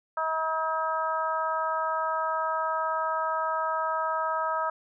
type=harmonic tone; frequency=319.3 Hz; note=D#4; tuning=45 cents sharp; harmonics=2 / 3 / 4 / 5; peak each=-32 / -30 / -29 / -37 dBFS; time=0.17-4.7 s; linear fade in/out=5 ms; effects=none